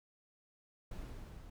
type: noise with level ramp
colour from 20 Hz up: brown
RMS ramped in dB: -44 to -52 dBFS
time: 0.91-1.5 s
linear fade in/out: 5 ms
effects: none

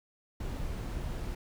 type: noise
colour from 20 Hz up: brown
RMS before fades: -36 dBFS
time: 0.4-1.35 s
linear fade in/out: 5 ms
effects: none

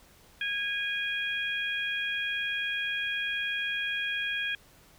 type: harmonic tone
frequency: 821 Hz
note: G#5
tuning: 20 cents flat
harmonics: 2 / 3 / 4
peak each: -32 / -33 / -35 dBFS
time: 0.41-4.55 s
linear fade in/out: 2 ms
effects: pink hiss -58 dBFS RMS until 4.98 s

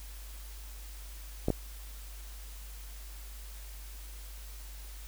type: clicks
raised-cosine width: 2 ms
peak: -14 dBFS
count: 2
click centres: 1.484 / 1.503 s
effects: added 50 Hz sine -43 dBFS peak until 5.07 s + white hiss -52 dBFS RMS until 5.07 s

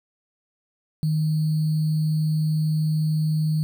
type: tone with sample-and-hold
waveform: sine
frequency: 155.56 Hz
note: D#3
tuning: in tune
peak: -19 dBFS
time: 1.03-3.63 s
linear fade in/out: 0 ms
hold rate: 4410 Hz
effects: none

